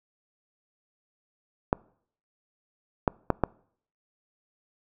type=clicks; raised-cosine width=1 ms; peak=-7 dBFS; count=4; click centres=1.729 / 3.078 / 3.303 / 3.437 s; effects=noise-tail reverb RT60 0.6 s tail -25 dB re dry